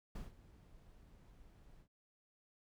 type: noise with ADSR envelope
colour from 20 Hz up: brown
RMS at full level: -44 dBFS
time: 0.15-1.88 s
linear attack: 6 ms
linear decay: 160 ms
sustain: -17 dB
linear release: 78 ms
effects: none